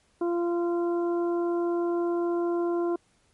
harmonic tone, 344.7 Hz, F4, 23 cents flat, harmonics 1 / 2 / 3 / 4, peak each -24 / -35 / -38 / -44 dBFS, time 0.21-2.96 s, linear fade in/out 5 ms, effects pink hiss -66 dBFS RMS until 3.33 s + MP3 48 kbps

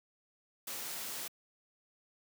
white noise, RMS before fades -41 dBFS, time 0.67-1.28 s, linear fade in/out 5 ms, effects high-pass 150 Hz 12 dB/octave

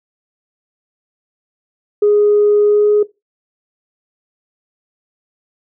sine tone with pitch glide, 415.1 to 417.7 Hz, G#4 to G#4, -1 to +10 cents, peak -7 dBFS, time 2.02-3.03 s, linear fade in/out 5 ms, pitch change +11 cents, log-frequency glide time 2.65-2.89 s, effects noise-tail reverb RT60 0.2 s tail -18 dB re dry + tanh soft clip ceiling -4 dBFS

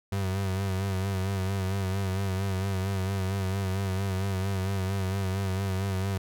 35% pulse tone with vibrato, 96 Hz, G2, 36 cents flat, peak -25 dBFS, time 0.12-6.18 s, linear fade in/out 5 ms, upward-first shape sine, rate 4.4 Hz, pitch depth 51 cents each way, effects none

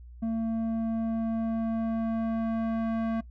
square tone with low-pass filter sweep, 225.6 Hz, A3, 44 cents sharp, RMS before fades -29 dBFS, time 0.22-3.21 s, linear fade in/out 10 ms, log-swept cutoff 490 to 1400 Hz, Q 0.74, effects noise-tail reverb RT60 0.1 s tail -20 dB re dry + added 60 Hz sine -44 dBFS peak until 3.3 s

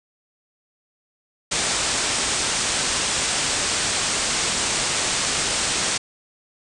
white low-pass noise, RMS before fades -23 dBFS, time 1.51-5.98 s, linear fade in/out 10 ms, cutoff 9000 Hz, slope 96 dB/octave, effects none

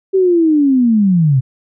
sine linear sweep, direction down, 389.4 to 123.47 Hz, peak -8 dBFS, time 0.13-1.41 s, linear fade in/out 20 ms, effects none

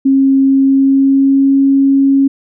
sine tone with pitch glide, 270.3 to 273.8 Hz, C#4 to C#4, -44 to -21 cents, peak -6 dBFS, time 0.05-2.28 s, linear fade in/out 10 ms, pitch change +23 cents, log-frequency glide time 0.54-1.59 s, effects none

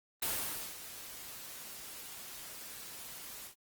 white noise with ADSR envelope, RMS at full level -33 dBFS, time 0.22-3.55 s, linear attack 5 ms, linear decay 500 ms, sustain -14 dB, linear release 95 ms, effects Opus 24 kbps

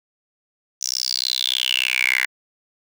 10% pulse tone with high-pass filter sweep, 63.4 Hz, B1, 46 cents sharp, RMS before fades -22 dBFS, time 0.81-2.26 s, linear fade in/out 10 ms, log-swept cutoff 6000 to 1900 Hz, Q 9.1, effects none

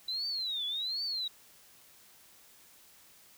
sine tone with vibrato, 3951 Hz, B7, in tune, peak -32 dBFS, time 0.08-1.28 s, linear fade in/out 5 ms, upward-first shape triangle, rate 1.3 Hz, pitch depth 270 cents each way, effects white hiss -59 dBFS RMS until 3.37 s

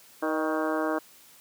harmonic tone with a mistuned harmonic, 157.7 Hz, D#3, 24 cents sharp, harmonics 2 / 3 / 4 / 5 / 6 / 7 / 8 / 9 / 10, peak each -29 / -33 / -31 / -37 / -38 / -35 / -39 / -39 / -38 dBFS, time 0.22-0.99 s, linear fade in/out 10 ms, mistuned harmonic 4, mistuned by -33 cents, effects white hiss -54 dBFS RMS until 1.4 s + high-pass 100 Hz 12 dB/octave

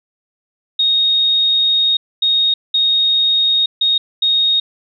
sine tone bursts at uneven times, 3729 Hz, A#7, in tune, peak -11 dBFS, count 5, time 0.79-1.97 / 2.22-2.54 / 2.74-3.66 / 3.81-3.98 / 4.22-4.6 s, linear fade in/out 5 ms, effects none

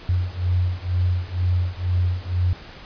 sine beating tone pair, 88.7 / 90.8 Hz, F2 / F#2, +27 / -32 cents, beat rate 2.1 Hz, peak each -22 dBFS, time 0.09-2.53 s, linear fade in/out 0 ms, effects pink hiss -41 dBFS RMS until 2.85 s + resampled to 11025 Hz

